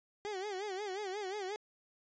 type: tone with vibrato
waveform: 30% pulse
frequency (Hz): 395.9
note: G4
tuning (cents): +17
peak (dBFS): -35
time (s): 0.25-1.56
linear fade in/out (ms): 0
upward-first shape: sine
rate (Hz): 5.6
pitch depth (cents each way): 130
effects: resampled to 16000 Hz